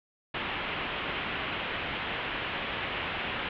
white low-pass noise, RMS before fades -34 dBFS, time 0.34-3.49 s, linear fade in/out 5 ms, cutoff 3200 Hz, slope 48 dB/octave, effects none

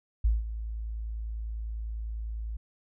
sine tone with ADSR envelope, 55 Hz, A1, in tune, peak -19 dBFS, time 0.24-2.57 s, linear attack 9 ms, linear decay 180 ms, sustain -13 dB, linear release 8 ms, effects none

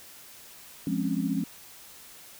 sine chord, Db major seventh, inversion first, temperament equal, 174.61 / 207.7 / 261.6 / 277.2 Hz, F3 / Ab3 / C4 / Db4, 0 / 0 / 0 / 0 cents, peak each -31 dBFS, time 0.87-1.44 s, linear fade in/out 2 ms, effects white hiss -49 dBFS RMS until 2.39 s

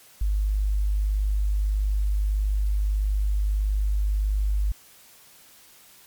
sine tone, 50.8 Hz, G#1, 38 cents flat, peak -20 dBFS, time 0.21-4.72 s, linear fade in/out 5 ms, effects white hiss -52 dBFS RMS until 6.06 s + MP3 96 kbps

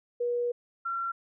sine tone pair in turn, 482.3 / 1364.2 Hz, B4 / F6, -41 / -41 cents, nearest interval octave + tritone, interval 1800 cents, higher second, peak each -26 / -29 dBFS, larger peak first, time 0.2-0.52 / 0.85-1.12 s, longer first, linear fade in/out 10 ms, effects none

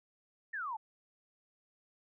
sine exponential sweep, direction down, 1864.7 to 830.6 Hz, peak -36 dBFS, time 0.53-0.77 s, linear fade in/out 10 ms, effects none

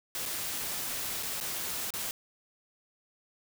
white noise with dropouts, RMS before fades -35 dBFS, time 0.15-2.11 s, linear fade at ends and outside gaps 1 ms, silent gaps 0.255-0.259 / 1.227-1.231 / 1.402-1.41 / 1.905-1.938 s, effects none

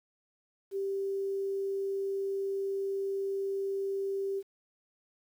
sine tone with quantisation, 392 Hz, G4, in tune, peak -30 dBFS, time 0.71-4.43 s, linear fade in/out 50 ms, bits 10, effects none

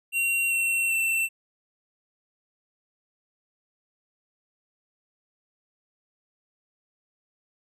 square tone with pitch steps, 2748 / 2718 / 2688 Hz, F7 / F7 / E7, -29 / -48 / +33 cents, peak -23 dBFS, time 0.12-1.29 s, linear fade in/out 50 ms, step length 390 ms, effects none

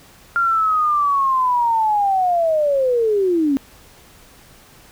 sine linear sweep, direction down, 1396.9 to 264.6 Hz, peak -14 dBFS, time 0.36-3.57 s, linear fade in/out 0 ms, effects pink hiss -47 dBFS RMS until 4.91 s

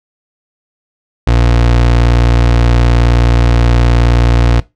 30% pulse tone, 59 Hz, A#1, 22 cents sharp, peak -4 dBFS, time 1.27-4.6 s, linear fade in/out 5 ms, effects noise-tail reverb RT60 0.2 s tail -19 dB re dry + low-pass 5000 Hz 12 dB/octave

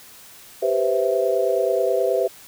sine chord, C major seventh, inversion second, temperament equal, 392 / 493.9 / 523.3 / 659.3 Hz, G4 / B4 / C5 / E5, 0 / 0 / 0 / 0 cents, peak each -23 dBFS, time 0.62-2.28 s, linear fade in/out 10 ms, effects white hiss -45 dBFS RMS until 2.47 s

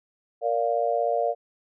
sine chord, Bb major, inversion none, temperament just, 466.2 / 582.7 / 699.2 Hz, Bb4 / D5 / F5, 0 / -14 / +2 cents, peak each -27 / -26 / -25 dBFS, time 0.41-1.35 s, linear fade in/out 50 ms, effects none

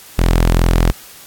sawtooth tone, 42.37 Hz, E1, 48 cents sharp, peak -6 dBFS, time 0.18-0.92 s, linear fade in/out 10 ms, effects white hiss -39 dBFS RMS until 1.26 s + AAC 64 kbps

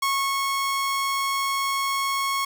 sawtooth tone with ADSR envelope, 1097 Hz, C#6, 18 cents flat, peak -17 dBFS, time 0.02-2.45 s, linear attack 7 ms, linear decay 300 ms, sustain -2 dB, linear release 6 ms, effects 8-bit

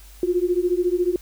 sine beating tone pair, 349.2 / 363.2 Hz, F4 / F#4, 0 / -32 cents, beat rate 14 Hz, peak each -21 dBFS, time 0.23-1.16 s, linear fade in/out 2 ms, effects added 50 Hz sine -43 dBFS peak until 1.21 s + white hiss -50 dBFS RMS until 1.21 s

